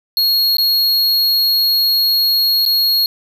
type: tone with dropouts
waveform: square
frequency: 4302 Hz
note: C8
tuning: 47 cents sharp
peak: -12 dBFS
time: 0.17-3.06 s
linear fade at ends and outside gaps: 1 ms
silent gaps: 0.569-0.583 / 2.653-2.661 s
effects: none